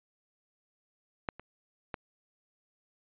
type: clicks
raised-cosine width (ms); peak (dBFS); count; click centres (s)
0.5; -16 / -30 / -20; 3; 1.288 / 1.396 / 1.942
effects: resampled to 8000 Hz